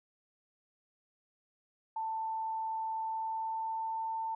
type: tone with pitch glide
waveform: sine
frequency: 888 to 895.2 Hz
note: A5 to A5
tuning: +16 to +30 cents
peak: -33 dBFS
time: 1.96-4.35 s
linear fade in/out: 5 ms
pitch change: +14 cents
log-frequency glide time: 3-4.15 s
effects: none